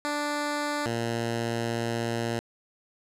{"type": "tone pair in turn", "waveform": "10% pulse", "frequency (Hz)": [293.7, 116.42], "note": ["D4", "A#2"], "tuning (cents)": [0, -2], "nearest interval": "octave + major third", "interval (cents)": 1602, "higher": "first", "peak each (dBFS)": -19, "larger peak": "neither", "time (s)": [[0.05, 0.86], [0.86, 2.39]], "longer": "second", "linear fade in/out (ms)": 0, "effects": ["low-pass 10000 Hz 12 dB/octave"]}